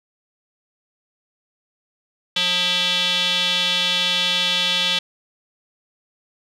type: tone with band-pass filter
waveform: square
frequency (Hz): 179.4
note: F3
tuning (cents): +47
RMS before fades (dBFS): -20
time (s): 2.36-4.99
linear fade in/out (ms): 5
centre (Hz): 3400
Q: 4.9
effects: none